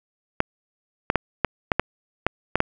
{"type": "clicks", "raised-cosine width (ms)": 0.5, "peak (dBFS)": -3, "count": 9, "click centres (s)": [0.404, 1.101, 1.157, 1.447, 1.718, 1.796, 2.266, 2.556, 2.604], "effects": []}